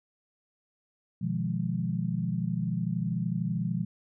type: chord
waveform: sine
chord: F half-diminished seventh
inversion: second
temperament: equal with one note detuned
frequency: 123.47 / 154.22 / 174.61 / 207.7 Hz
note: Cb3 / Eb3 / F3 / Ab3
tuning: 0 / -15 / 0 / 0 cents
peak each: -33 / -35 / -30 / -35 dBFS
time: 1.21-3.85 s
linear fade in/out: 10 ms
effects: none